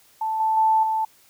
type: tone with level steps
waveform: sine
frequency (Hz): 880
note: A5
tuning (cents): 0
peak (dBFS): -22 / -18 / -15 / -20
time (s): 0.21-1.05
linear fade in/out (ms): 5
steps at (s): 0.4 / 0.57 / 0.83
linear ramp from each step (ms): 2
effects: white hiss -56 dBFS RMS until 1.29 s